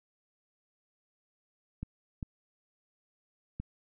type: clicks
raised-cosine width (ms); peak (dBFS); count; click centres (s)
5; -24; 3; 1.83 / 2.228 / 3.6
effects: none